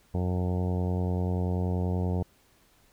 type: harmonic tone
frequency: 90.3 Hz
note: F#2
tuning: 42 cents flat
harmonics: 1 / 2 / 3 / 4 / 5 / 6 / 7 / 8 / 9 / 10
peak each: -27 / -31 / -39 / -39 / -38 / -44 / -44 / -44 / -47 / -48 dBFS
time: 0.14-2.23 s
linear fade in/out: 5 ms
effects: pink hiss -63 dBFS RMS until 2.92 s